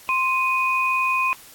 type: tone pair together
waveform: sine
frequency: 1046.5 / 2489 Hz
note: C6 / D#7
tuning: 0 / 0 cents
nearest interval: octave + minor third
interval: 1500 cents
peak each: -21 dBFS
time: 0.09-1.33 s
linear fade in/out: 0 ms
effects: white hiss -46 dBFS RMS until 1.54 s + AAC 64 kbps